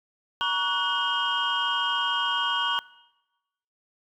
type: tone cluster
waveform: sine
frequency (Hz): 947 / 1126 / 1476 / 2865 / 3182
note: A#5 / C#6 / F#6 / F7 / G7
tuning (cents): +27 / +27 / -5 / +44 / +25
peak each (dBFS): -29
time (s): 0.41-2.79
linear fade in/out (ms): 0
effects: noise-tail reverb RT60 1.0 s tail -21 dB re dry + tanh soft clip ceiling -15 dBFS